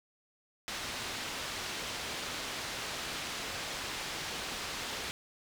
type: low-pass noise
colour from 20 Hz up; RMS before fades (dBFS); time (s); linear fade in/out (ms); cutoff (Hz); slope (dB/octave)
white; -39; 0.68-5.11; 0; 4500; 12
effects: none